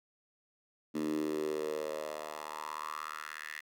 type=tone with high-pass filter sweep; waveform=10% pulse; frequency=76.6 Hz; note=D#2; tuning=27 cents flat; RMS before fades=-38 dBFS; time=0.94-3.61 s; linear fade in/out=20 ms; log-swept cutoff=260 to 1900 Hz; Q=4.7; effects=none